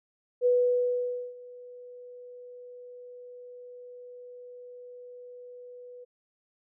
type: tone with ADSR envelope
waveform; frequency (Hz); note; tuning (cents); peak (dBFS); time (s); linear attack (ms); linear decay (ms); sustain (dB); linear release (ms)
sine; 492.7; B4; -4; -19; 0.41-6.05; 47; 880; -24; 17
effects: none